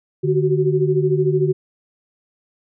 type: tone cluster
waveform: sine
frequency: 148.7 / 367.2 / 380.5 Hz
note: D3 / F#4 / F#4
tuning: +22 / -13 / +48 cents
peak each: -19 dBFS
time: 0.23-1.53 s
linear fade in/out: 20 ms
effects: none